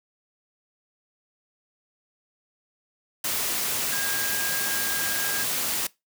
sine tone in noise, 1623 Hz, G#6, 40 cents flat, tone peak -31 dBFS, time 3.92-5.44 s, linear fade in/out 5 ms, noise white, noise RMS -27 dBFS, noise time 3.24-5.87 s, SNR -7 dB, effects noise-tail reverb RT60 0.2 s tail -21 dB re dry + high-pass 100 Hz 12 dB/octave

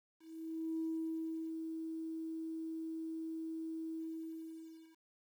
sine tone with ADSR envelope, 323.1 Hz, E4, 35 cents flat, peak -34 dBFS, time 0.19-4.99 s, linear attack 600 ms, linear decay 720 ms, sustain -5 dB, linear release 1000 ms, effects tanh soft clip ceiling -30 dBFS + 11-bit

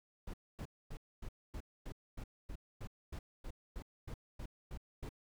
brown noise bursts, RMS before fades -44 dBFS, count 16, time 0.27-5.092 s, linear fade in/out 5 ms, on 67 ms, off 250 ms, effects none

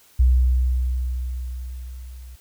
sine tone with level ramp, 62.8 Hz, B1, 30 cents sharp, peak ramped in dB -11 to -37 dBFS, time 0.19-2.36 s, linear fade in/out 10 ms, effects white hiss -54 dBFS RMS until 2.4 s

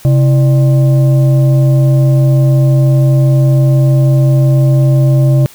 sine tone with frequency modulation, 133.7 Hz, C3, 38 cents sharp, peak -5 dBFS, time 0.05-5.46 s, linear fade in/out 0 ms, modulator 462 Hz, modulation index 0.4, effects white hiss -38 dBFS RMS until 5.54 s

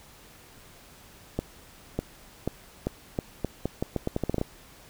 accelerating click train, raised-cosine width 2 ms, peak -13 dBFS, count 16, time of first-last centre 1.39-4.414 s, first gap 600 ms, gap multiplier 0.81, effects pink hiss -52 dBFS RMS until 4.89 s

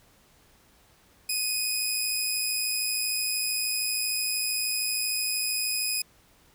15% pulse tone pair together, 2489 / 5091 Hz, D#7 / D#8, 0 / +39 cents, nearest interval octave, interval 1239 cents, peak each -23 dBFS, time 1.29-6.02 s, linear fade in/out 5 ms, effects pink hiss -60 dBFS RMS until 6.54 s

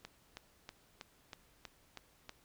click train, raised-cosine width 0.2 ms, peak -28 dBFS, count 8, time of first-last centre 0.05-2.294 s, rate 3.12 Hz, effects pink hiss -68 dBFS RMS until 2.44 s

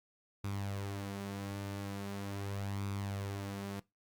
sawtooth tone with flanger, 99.5 Hz, G2, 26 cents sharp, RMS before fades -40 dBFS, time 0.44-3.8 s, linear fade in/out 5 ms, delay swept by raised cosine 0.82 to 6.72 ms, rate 0.41 Hz, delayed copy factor +0.5, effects noise-tail reverb RT60 0.2 s tail -21 dB re dry + Opus 48 kbps

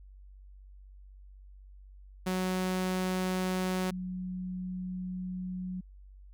sawtooth / sine tone pair in turn, 185 / 183.3 Hz, F#3 / F#3, 0 / -16 cents, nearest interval unison, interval 16 cents, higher first, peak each -25 / -34 dBFS, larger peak first, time 2.26-3.91 / 3.91-5.81 s, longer second, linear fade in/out 10 ms, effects added 48 Hz sine -49 dBFS peak until 6.33 s

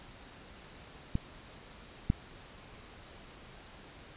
clicks, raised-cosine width 5 ms, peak -17 / -13 dBFS, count 2, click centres 1.154 / 2.101 s, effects pink hiss -52 dBFS RMS until 4.16 s + resampled to 8000 Hz

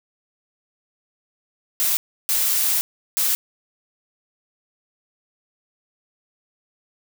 blue noise bursts at uneven times, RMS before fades -20 dBFS, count 3, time 1.8-1.97 / 2.29-2.81 / 3.17-3.35 s, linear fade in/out 0 ms, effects none

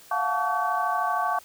sine tone cluster, 694 / 727 / 873 / 1135 / 1531 Hz, F5 / F#5 / A5 / C#6 / G6, -11 / -31 / -14 / +41 / -41 cents, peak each -31 / -29 / -30 / -26 / -33 dBFS, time 0.11-1.39 s, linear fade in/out 5 ms, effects white hiss -51 dBFS RMS until 1.44 s

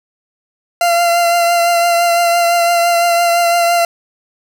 40% pulse tone with vibrato, 688 Hz, F5, 26 cents flat, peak -9 dBFS, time 0.81-3.85 s, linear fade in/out 2 ms, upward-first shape triangle, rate 5.9 Hz, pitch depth 24 cents each way, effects none

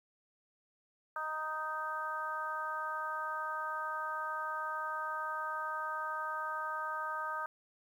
harmonic tone, 311.1 Hz, D#4, in tune, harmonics 2 / 3 / 4 / 5, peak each -46 / -41 / -38 / -41 dBFS, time 1.16-7.46 s, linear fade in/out 2 ms, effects 11-bit

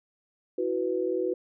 sine chord, E suspended second, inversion none, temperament equal, 329.6 / 370 / 493.9 Hz, E4 / F#4 / B4, 0 / 0 / 0 cents, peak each -32 / -28 / -30 dBFS, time 0.58-1.34 s, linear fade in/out 5 ms, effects none

